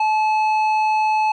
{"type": "tone with low-pass filter", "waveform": "square", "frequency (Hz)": 863, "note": "A5", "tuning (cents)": -34, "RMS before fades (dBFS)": -18, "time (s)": [0, 1.32], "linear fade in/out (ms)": 5, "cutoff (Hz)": 2400, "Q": 0.91, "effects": []}